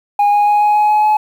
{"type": "tone with pitch steps", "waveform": "sine", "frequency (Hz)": [820, 825.2, 830.5, 835.8, 841.1, 846.5, 851.9], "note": ["G#5", "G#5", "G#5", "G#5", "G#5", "G#5", "G#5"], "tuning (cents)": [-22, -11, 0, 11, 22, 33, 44], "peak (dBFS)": -6, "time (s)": [0.19, 1.17], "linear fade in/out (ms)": 5, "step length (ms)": 140, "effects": ["tanh soft clip ceiling -8 dBFS", "7-bit"]}